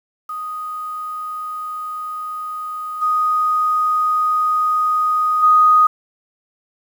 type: tone with level steps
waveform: sine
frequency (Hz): 1244.5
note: D#6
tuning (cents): 0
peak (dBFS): -24 / -14 / -8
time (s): 0.29-5.87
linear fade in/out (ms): 5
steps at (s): 3.01 / 5.42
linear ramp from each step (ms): 20
effects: 7-bit